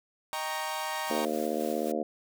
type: chord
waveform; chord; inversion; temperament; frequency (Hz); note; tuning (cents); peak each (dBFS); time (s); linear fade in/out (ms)
sawtooth; Eb dominant seventh; none; equal; 622.3 / 784 / 932.3 / 1108.7; Eb5 / G5 / Bb5 / Db6; 0 / 0 / 0 / 0; -35 / -34 / -31 / -35; 0.33-1.25; 0
type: noise with tremolo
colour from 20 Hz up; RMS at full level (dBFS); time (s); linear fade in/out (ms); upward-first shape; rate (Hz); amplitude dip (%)
white; -45; 1.07-1.92; 5; square; 3.8; 30
type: harmonic tone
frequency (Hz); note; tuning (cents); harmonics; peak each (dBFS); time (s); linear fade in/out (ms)
76.5; D#2; -29; 3 / 4 / 5 / 6 / 7 / 8 / 9; -35 / -35 / -36 / -36 / -34 / -39 / -36; 1.1-2.03; 5
effects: none